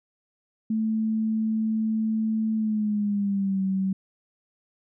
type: tone with pitch glide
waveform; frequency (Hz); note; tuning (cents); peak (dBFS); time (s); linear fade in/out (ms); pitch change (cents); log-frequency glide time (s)
sine; 219.8 to 191.35; A3 to G3; -2 to -42; -22; 0.7-3.93; 5; -240; 2.55-3.62
effects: none